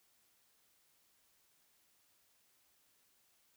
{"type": "silence", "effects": ["white hiss -73 dBFS RMS until 3.56 s"]}